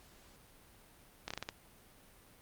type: slowing click train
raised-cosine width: 0.2 ms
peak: -21 dBFS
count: 6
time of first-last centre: 1.28-1.489 s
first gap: 25 ms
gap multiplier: 1.26
effects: pink hiss -61 dBFS RMS until 2.41 s + Opus 48 kbps